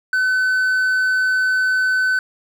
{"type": "tone", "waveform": "triangle", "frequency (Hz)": 1514, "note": "F#6", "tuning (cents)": 39, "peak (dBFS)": -13, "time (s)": [0.13, 2.19], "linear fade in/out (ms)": 2, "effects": []}